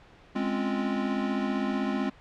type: chord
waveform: square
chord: Db major seventh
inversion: second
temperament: equal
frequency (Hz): 207.7 / 261.6 / 277.2 / 349.2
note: Ab3 / C4 / Db4 / F4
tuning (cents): 0 / 0 / 0 / 0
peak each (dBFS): -31 / -31 / -37 / -36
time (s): 0.35-2.1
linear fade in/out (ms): 10
effects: pink hiss -54 dBFS RMS until 2.2 s + low-pass 3000 Hz 12 dB/octave